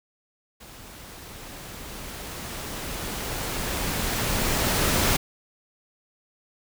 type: noise with level ramp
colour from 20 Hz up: pink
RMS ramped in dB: -45 to -21 dBFS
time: 0.6-5.17 s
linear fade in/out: 10 ms
effects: none